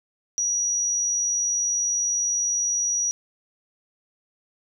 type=tone; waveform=sine; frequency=5800 Hz; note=F#8; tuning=35 cents flat; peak=-21 dBFS; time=0.38-3.11 s; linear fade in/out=0 ms; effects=none